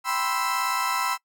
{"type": "chord", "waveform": "35% pulse", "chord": "C major seventh", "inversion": "second", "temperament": "equal", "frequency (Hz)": [784, 987.8, 1046.5, 1318.5], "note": ["G5", "B5", "C6", "E6"], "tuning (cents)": [0, 0, 0, 0], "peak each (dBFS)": [-32, -27, -28, -26], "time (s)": [0.04, 1.18], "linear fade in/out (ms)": 50, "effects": ["noise-tail reverb RT60 0.1 s tail -22 dB re dry"]}